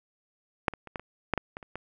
clicks, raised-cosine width 0.5 ms, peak -7 / -24 / -28 / -18 / -27 / -9 / -12 / -22 / -29 / -21 dBFS, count 10, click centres 0.682 / 0.737 / 0.873 / 0.958 / 0.996 / 1.337 / 1.377 / 1.569 / 1.628 / 1.756 s, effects none

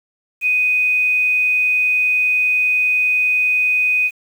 sine tone with quantisation, 2495 Hz, D#7, 4 cents sharp, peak -13 dBFS, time 0.41-4.11 s, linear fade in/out 50 ms, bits 7, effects none

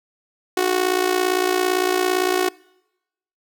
sawtooth tone with amplitude modulation, 368.3 Hz, F#4, 8 cents flat, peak -10 dBFS, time 0.57-2.49 s, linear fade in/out 5 ms, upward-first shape sine, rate 57.7 Hz, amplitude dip 75%, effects noise-tail reverb RT60 0.9 s tail -24 dB re dry

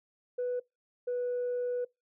sine tone pair in turn, 493.9 / 491.3 Hz, B4 / B4, 0 / -9 cents, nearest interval unison, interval 9 cents, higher first, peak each -28 dBFS, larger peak neither, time 0.38-0.6 / 1.07-1.85 s, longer second, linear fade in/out 10 ms, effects noise-tail reverb RT60 0.2 s tail -24 dB re dry + tanh soft clip ceiling -27 dBFS

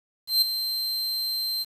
45% pulse tone with ADSR envelope, 4131 Hz, C8, 23 cents flat, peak -15 dBFS, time 0.27-1.65 s, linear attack 150 ms, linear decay 6 ms, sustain -10 dB, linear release 32 ms, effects resampled to 32000 Hz + 8-bit

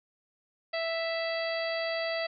harmonic tone, 659.3 Hz, E5, in tune, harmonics 1 / 2 / 3 / 4 / 5 / 6 / 7, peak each -31 / -42 / -36 / -41 / -44 / -45 / -40 dBFS, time 0.73-2.27 s, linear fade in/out 10 ms, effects none

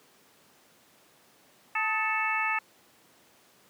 harmonic tone with a mistuned harmonic, 440 Hz, A4, in tune, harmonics 2 / 3 / 4 / 5 / 6, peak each -32 / -32 / -32 / -32 / -32 dBFS, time 1.75-2.59 s, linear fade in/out 5 ms, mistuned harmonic 3, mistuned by -63 cents, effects pink hiss -60 dBFS RMS until 3.69 s + high-pass 200 Hz 12 dB/octave

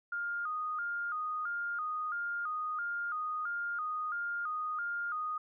sine tone with vibrato, 1321 Hz, E6, 3 cents sharp, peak -33 dBFS, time 0.12-5.38 s, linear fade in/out 5 ms, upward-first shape square, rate 1.5 Hz, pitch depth 110 cents each way, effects none

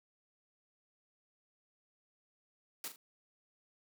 white noise with echo, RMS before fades -41 dBFS, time 2.84-2.88 s, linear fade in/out 2 ms, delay 40 ms, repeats 2, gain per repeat -9 dB, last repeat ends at 2.96 s, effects high-pass 200 Hz 12 dB/octave

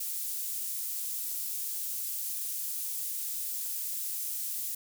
pink high-pass noise, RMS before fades -35 dBFS, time 0-4.75 s, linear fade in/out 5 ms, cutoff 11000 Hz, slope 12 dB/octave, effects none

